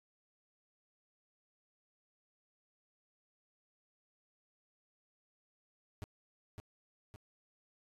40% pulse tone with echo, 102.9 Hz, G#2, 16 cents flat, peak -40 dBFS, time 6.02-6.04 s, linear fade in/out 0 ms, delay 560 ms, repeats 2, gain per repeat -4 dB, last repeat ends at 7.16 s, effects resampled to 32000 Hz + 13-bit

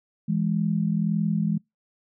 sine tone pair together, 165.95 / 207.7 Hz, E3 / G#3, +12 / 0 cents, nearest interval major third, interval 388 cents, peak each -24 dBFS, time 0.28-1.58 s, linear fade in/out 10 ms, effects noise-tail reverb RT60 0.2 s tail -26 dB re dry

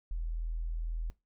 sine tone, 41.03 Hz, E1, 7 cents flat, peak -32 dBFS, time 0.11-1.1 s, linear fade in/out 0 ms, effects noise-tail reverb RT60 0.2 s tail -19 dB re dry

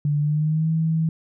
sine tone with pitch glide, 146.83 to 161.05 Hz, D3 to E3, 0 to -40 cents, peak -18 dBFS, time 0.05-1.09 s, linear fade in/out 2 ms, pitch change +160 cents, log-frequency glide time 0.19-0.7 s, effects none

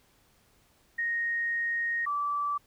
sine tone pair in turn, 1864.7 / 1160 Hz, A#6 / D6, 0 / -22 cents, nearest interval minor sixth, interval 822 cents, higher first, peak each -27 dBFS, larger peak neither, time 0.98-2.06 / 2.06-2.58 s, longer first, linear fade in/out 10 ms, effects pink hiss -65 dBFS RMS until 2.66 s

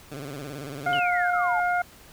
15% pulse tone with vibrato, 141.3 Hz, C#3, 34 cents sharp, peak -28 dBFS, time 0.11-1 s, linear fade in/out 10 ms, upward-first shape square, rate 18 Hz, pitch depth 100 cents each way
harmonic tone, 711 Hz, F5, 31 cents sharp, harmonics 1 / 2 / 3, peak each -23 / -26 / -35 dBFS, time 0.86-1.82 s, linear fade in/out 5 ms
sine exponential sweep, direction down, 3060 to 817 Hz, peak -28 dBFS, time 0.93-1.6 s, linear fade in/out 0 ms
effects pink hiss -50 dBFS RMS until 2.12 s

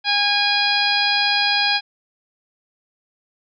harmonic tone with a mistuned harmonic, 818 Hz, G#5, 26 cents flat, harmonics 1 / 2 / 3 / 4 / 5 / 6, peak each -23 / -23 / -23 / -23 / -23 / -23 dBFS, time 0.04-1.81 s, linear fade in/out 50 ms, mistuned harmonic 4, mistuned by +20 cents, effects none

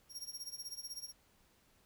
sawtooth tone with tremolo, 5588 Hz, F8, in tune, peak -38 dBFS, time 0.09-1.13 s, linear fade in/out 50 ms, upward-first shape sine, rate 16 Hz, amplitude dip 85%, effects pink hiss -70 dBFS RMS until 1.85 s

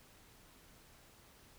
silence, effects pink hiss -62 dBFS RMS until 1.58 s

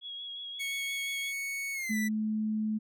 sine tone with vibrato, 3322 Hz, G#7, in tune, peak -38 dBFS, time 0.01-1.33 s, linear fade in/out 50 ms, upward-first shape sine, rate 5.7 Hz, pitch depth 22 cents each way
45% pulse tone with pitch glide, 2217 to 1975.1 Hz, C#7 to B6, 0 to 0 cents, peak -33 dBFS, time 0.59-2.09 s, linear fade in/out 20 ms, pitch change -200 cents, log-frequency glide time 1.73-1.97 s
sine tone, 215.9 Hz, A3, 33 cents flat, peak -28 dBFS, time 1.89-2.79 s, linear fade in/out 20 ms
effects none

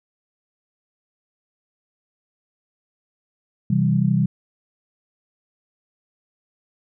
sine chord, C major, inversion none, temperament equal, 130.81 / 164.81 / 196 Hz, C3 / E3 / G3, 0 / 0 / 0 cents, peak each -20 dBFS, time 3.7-4.26 s, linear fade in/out 5 ms, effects none

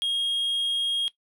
triangle tone, 3259 Hz, G#7, 33 cents flat, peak -22 dBFS, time 0.02-1.08 s, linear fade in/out 0 ms, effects noise-tail reverb RT60 0.1 s tail -17 dB re dry

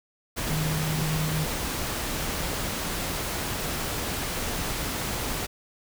sine tone in noise, 155.56 Hz, D#3, in tune, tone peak -26 dBFS, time 0.49-1.46 s, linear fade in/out 20 ms, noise pink, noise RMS -30 dBFS, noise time 0.36-5.47 s, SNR +1 dB, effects none

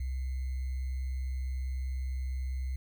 sine tone with sample-and-hold, 64.7 Hz, C2, 19 cents flat, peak -31 dBFS, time 0-2.76 s, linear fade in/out 5 ms, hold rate 2100 Hz, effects none

